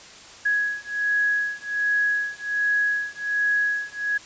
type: beating tone pair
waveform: sine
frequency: 1668 / 1669.3 Hz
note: G#6 / G#6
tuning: +7 / +8 cents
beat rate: 1.3 Hz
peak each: -24 dBFS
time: 0.45-4.18 s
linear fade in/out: 10 ms
effects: white hiss -44 dBFS RMS until 4.25 s + resampled to 16000 Hz